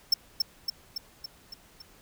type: tone with echo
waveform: square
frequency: 5390 Hz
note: E8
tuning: 38 cents sharp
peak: -18 dBFS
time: 0.12-0.14 s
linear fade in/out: 5 ms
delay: 280 ms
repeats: 6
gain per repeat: -4 dB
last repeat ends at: 1.82 s
effects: pink hiss -57 dBFS RMS until 2.01 s